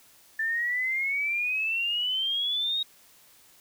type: exponential sweep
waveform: sine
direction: up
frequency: 1765 to 3781 Hz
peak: -25 dBFS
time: 0.39-2.83 s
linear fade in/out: 5 ms
effects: white hiss -57 dBFS RMS until 3.6 s